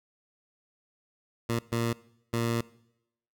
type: tone bursts at uneven times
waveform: 15% pulse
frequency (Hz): 116.54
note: A#2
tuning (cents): 0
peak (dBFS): -20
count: 3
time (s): 1.49-1.59 / 1.72-1.93 / 2.33-2.61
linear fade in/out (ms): 5
effects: noise-tail reverb RT60 0.8 s tail -21 dB re dry